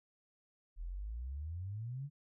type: exponential sweep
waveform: sine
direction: up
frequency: 38.89 to 148 Hz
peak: -39 dBFS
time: 0.76-2.1 s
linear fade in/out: 50 ms
effects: none